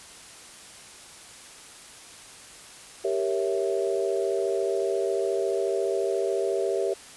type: chord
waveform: sine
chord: G diminished seventh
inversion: none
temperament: equal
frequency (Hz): 392 / 466.2 / 554.4 / 659.3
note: G4 / Bb4 / Db5 / Fb5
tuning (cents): 0 / 0 / 0 / 0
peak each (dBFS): -26 / -30 / -31 / -31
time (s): 3.04-6.94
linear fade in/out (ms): 10
effects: white hiss -46 dBFS RMS until 7.16 s + resampled to 24000 Hz